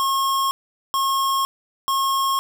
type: tone bursts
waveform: square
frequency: 1083 Hz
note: C#6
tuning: 41 cents flat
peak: -19 dBFS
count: 3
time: 0-2.39 s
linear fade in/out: 0 ms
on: 510 ms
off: 430 ms
effects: none